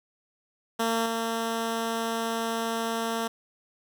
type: tone with level steps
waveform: 10% pulse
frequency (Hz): 227.8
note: A#3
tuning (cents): -40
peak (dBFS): -16 / -19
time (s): 0.79-3.28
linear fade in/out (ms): 10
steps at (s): 1.06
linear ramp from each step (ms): 2
effects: none